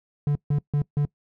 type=tone bursts; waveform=triangle; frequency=145.4 Hz; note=D3; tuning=17 cents flat; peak=-17 dBFS; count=4; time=0.27-1.052 s; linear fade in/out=2 ms; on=83 ms; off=150 ms; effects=noise-tail reverb RT60 0.1 s tail -22 dB re dry